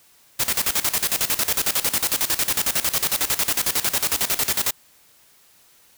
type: noise with tremolo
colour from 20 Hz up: white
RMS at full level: -20 dBFS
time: 0.39-4.71 s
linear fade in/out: 10 ms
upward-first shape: square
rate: 11 Hz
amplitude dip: 80%
effects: white hiss -55 dBFS RMS until 5.97 s